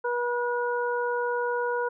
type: harmonic tone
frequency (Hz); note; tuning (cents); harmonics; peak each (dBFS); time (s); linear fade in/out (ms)
483.9; B4; -35; 1 / 2 / 3; -27 / -30 / -32; 0.04-1.89; 10
effects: none